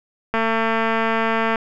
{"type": "click train", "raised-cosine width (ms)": 0.5, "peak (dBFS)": -6, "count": 275, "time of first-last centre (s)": [0.34, 1.558], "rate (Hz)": 225, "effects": []}